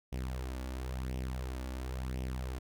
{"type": "tone with flanger", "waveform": "sawtooth", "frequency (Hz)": 64, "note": "C2", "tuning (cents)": -38, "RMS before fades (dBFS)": -38, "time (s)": [0.12, 2.59], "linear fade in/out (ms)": 10, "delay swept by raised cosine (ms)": [0.34, 3.54], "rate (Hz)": 0.96, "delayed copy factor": 0.6, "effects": []}